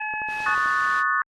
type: harmonic tone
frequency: 855 Hz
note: A5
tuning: 50 cents flat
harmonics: 1 / 2 / 3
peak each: -30 / -30 / -30 dBFS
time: 0-0.55 s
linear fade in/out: 10 ms
type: clicks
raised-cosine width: 1 ms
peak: -25 dBFS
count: 7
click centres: 0.138 / 0.218 / 0.287 / 0.404 / 0.484 / 0.578 / 0.659 s
type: noise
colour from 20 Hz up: white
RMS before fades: -34 dBFS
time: 0.27-1.04 s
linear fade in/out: 50 ms
type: chord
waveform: sine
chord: D# half-diminished seventh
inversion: third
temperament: equal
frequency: 1108.7 / 1244.5 / 1480 / 1760 Hz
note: C#6 / D#6 / F#6 / A6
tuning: 0 / 0 / 0 / 0 cents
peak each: -25 dBFS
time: 0.46-1.22 s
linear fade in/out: 2 ms
effects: low-pass 4000 Hz 12 dB/octave + Opus 48 kbps